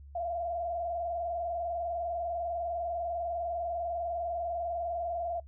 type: tone with vibrato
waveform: sine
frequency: 685 Hz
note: F5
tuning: 34 cents flat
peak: -31 dBFS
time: 0.15-5.4 s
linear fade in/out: 5 ms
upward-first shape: square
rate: 20 Hz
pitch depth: 54 cents each way
effects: noise-tail reverb RT60 0.1 s tail -24 dB re dry + added 70 Hz sine -47 dBFS peak until 5.47 s